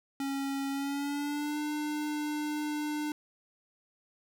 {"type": "tone with pitch glide", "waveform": "square", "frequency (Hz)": [274.8, 299.7], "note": ["C#4", "D4"], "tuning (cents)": [-15, 35], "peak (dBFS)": -32, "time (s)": [0.2, 3.12], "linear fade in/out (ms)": 2, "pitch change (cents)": 150, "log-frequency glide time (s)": [0.7, 1.61], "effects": []}